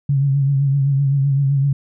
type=tone with vibrato; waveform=sine; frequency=138.59 Hz; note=C#3; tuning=in tune; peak=-13 dBFS; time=0.09-1.73 s; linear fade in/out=5 ms; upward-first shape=triangle; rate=7.8 Hz; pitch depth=58 cents each way; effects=none